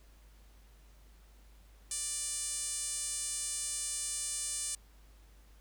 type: tone with band-pass filter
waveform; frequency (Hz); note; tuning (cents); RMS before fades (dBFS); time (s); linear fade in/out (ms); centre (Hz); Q
5% pulse; 590; D5; +8; -37; 1.91-4.75; 2; 9200; 4
effects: added 51 Hz sine -56 dBFS peak until 5.6 s + pink hiss -66 dBFS RMS until 5.6 s